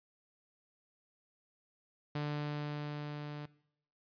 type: tone with level ramp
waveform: sawtooth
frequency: 147.8 Hz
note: D3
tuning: 11 cents sharp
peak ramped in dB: -30 to -38 dBFS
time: 2.15-3.46 s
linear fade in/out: 5 ms
effects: noise-tail reverb RT60 0.7 s tail -20 dB re dry + resampled to 11025 Hz